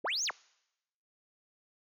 sine linear two-way sweep, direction up then down, 187.3 to 6900 to 208.1 Hz, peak -29 dBFS, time 0.04-0.31 s, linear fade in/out 10 ms, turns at 0.24 s, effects noise-tail reverb RT60 0.9 s tail -26 dB re dry + tanh soft clip ceiling -27 dBFS

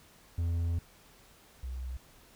triangle / sine tone pair in turn, 84.7 / 63.45 Hz, E2 / B1, +48 / +47 cents, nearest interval perfect fourth, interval 501 cents, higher first, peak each -26 / -35 dBFS, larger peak first, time 0.38-0.79 / 1.63-1.97 s, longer first, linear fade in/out 5 ms, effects pink hiss -59 dBFS RMS until 2.35 s

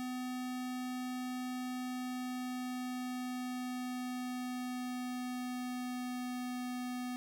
square tone with pitch glide, 252.1 to 248.9 Hz, B3 to B3, +36 to +14 cents, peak -38 dBFS, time 0-7.16 s, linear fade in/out 0 ms, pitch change -22 cents, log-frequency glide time 1.75-6.73 s, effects none

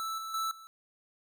square tone with level steps, 1318.5 Hz, E6, in tune, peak -34 / -38 / -31 / -49 dBFS, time 0-0.67 s, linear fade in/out 0 ms, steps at 0.18 / 0.34 / 0.51 s, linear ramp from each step 2 ms, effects none

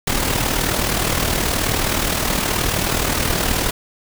pink noise with amplitude modulation, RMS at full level -17 dBFS, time 0.07-3.71 s, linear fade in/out 5 ms, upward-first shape sine, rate 39 Hz, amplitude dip 55%, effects none

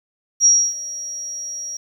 sine tone with ADSR envelope, 5670 Hz, F8, 25 cents sharp, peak -8 dBFS, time 0.4-1.77 s, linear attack 53 ms, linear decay 280 ms, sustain -18 dB, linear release 4 ms, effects 8-bit

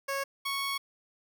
15% pulse tone pair in turn, 550 / 1107.3 Hz, C#5 / C#6, -14 / -2 cents, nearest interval octave, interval 1212 cents, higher second, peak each -24 dBFS, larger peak neither, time 0.08-0.24 / 0.45-0.78 s, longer second, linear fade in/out 10 ms, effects none

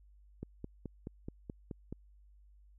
click train, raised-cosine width 3 ms, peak -28 dBFS, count 8, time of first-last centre 0.43-1.926 s, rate 4.68 Hz, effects added 50 Hz sine -58 dBFS peak until 2.78 s

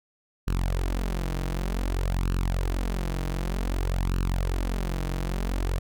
sawtooth tone with flanger, 45.09 Hz, F#1, 44 cents flat, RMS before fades -27 dBFS, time 0.47-5.79 s, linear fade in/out 10 ms, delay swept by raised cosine 0.7 to 6.4 ms, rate 0.54 Hz, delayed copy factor +0.7, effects none

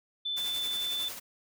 sine tone, 3520 Hz, A7, in tune, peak -30 dBFS, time 0.25-1.09 s, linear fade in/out 10 ms
white noise with tremolo, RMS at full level -39 dBFS, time 0.36-1.2 s, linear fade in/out 20 ms, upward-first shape sine, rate 11 Hz, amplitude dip 45%
effects none

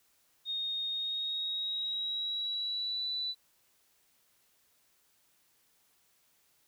sine tone with pitch glide, 3707 to 3973 Hz, A#7 to B7, -10 to +10 cents, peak -32 dBFS, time 0.45-3.35 s, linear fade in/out 50 ms, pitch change +120 cents, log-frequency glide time 0.91-3.07 s, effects white hiss -70 dBFS RMS until 6.67 s

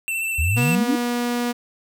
square tone with vibrato, 2673 Hz, E7, 23 cents sharp, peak -23 dBFS, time 0.08-0.75 s, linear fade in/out 0 ms, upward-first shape sine, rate 15 Hz, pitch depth 26 cents each way
sine exponential sweep, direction up, 71.5 to 309.6 Hz, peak -18 dBFS, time 0.38-0.96 s, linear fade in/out 10 ms
sawtooth tone, 241.3 Hz, B3, 40 cents flat, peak -17 dBFS, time 0.56-1.53 s, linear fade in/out 20 ms
effects none

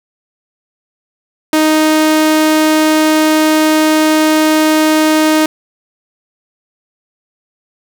sawtooth tone, 311.1 Hz, D#4, in tune, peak -4 dBFS, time 1.53-5.46 s, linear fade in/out 2 ms, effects none

